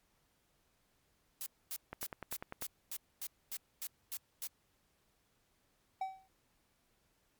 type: noise bursts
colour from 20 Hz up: blue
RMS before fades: -41 dBFS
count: 11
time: 1.41-4.471 s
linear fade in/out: 0 ms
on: 51 ms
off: 250 ms
type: click train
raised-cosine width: 0.5 ms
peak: -27 dBFS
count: 8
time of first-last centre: 1.93-2.623 s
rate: 10.1 Hz
type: tone with exponential decay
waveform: triangle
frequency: 764 Hz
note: G5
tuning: 45 cents flat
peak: -30 dBFS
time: 6.01-6.28 s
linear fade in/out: 5 ms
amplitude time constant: 58 ms
effects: pink hiss -75 dBFS RMS until 7.39 s + MP3 96 kbps